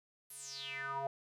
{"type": "tone with band-pass filter sweep", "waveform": "square", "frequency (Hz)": 137.8, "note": "C#3", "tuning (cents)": -10, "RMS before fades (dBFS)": -42, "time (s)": [0.3, 1.07], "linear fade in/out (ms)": 2, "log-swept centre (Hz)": [12000, 670], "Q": 7.4, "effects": []}